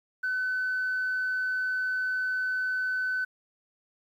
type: tone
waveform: sine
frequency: 1511 Hz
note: F#6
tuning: 36 cents sharp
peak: -25 dBFS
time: 0.23-3.25 s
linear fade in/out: 10 ms
effects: tanh soft clip ceiling -23 dBFS + 10-bit